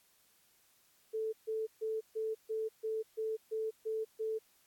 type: tone bursts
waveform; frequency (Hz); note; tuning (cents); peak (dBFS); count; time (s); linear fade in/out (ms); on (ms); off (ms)
sine; 440; A4; 0; -33; 10; 1.13-4.39; 20; 200; 140
effects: white hiss -69 dBFS RMS until 4.66 s + AAC 64 kbps